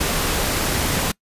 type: noise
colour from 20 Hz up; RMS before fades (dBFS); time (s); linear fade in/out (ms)
pink; -21; 0-1.12; 10
effects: noise-tail reverb RT60 0.1 s tail -24 dB re dry + resampled to 32000 Hz